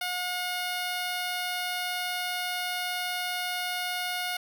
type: tone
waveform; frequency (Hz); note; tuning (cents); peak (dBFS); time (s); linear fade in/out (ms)
10% pulse; 721; F#5; -45; -21; 0.01-4.37; 5
effects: none